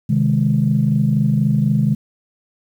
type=chord; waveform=sine; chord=Ab major; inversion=first; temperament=equal with one note detuned; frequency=130.81 / 154.85 / 207.7 Hz; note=C3 / Eb3 / Ab3; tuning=0 / -8 / 0 cents; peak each=-17 dBFS; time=0.09-1.95 s; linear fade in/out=10 ms; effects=tanh soft clip ceiling -4 dBFS + 8-bit